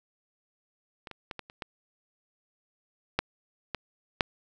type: clicks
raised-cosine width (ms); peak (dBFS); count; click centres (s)
0.3; -25 / -25 / -20 / -21 / -30 / -19 / -8 / -15 / -6; 9; 1.072 / 1.113 / 1.312 / 1.393 / 1.499 / 1.622 / 3.19 / 3.747 / 4.208
effects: none